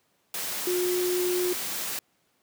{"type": "tone in noise", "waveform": "sine", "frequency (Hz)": 359.6, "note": "F#4", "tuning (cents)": -49, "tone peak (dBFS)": -24, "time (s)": [0.67, 1.53], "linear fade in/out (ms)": 2, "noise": "white", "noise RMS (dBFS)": -32, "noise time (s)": [0.34, 1.99], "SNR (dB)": 5, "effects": ["pink hiss -69 dBFS RMS until 2.42 s", "high-pass 150 Hz 12 dB/octave"]}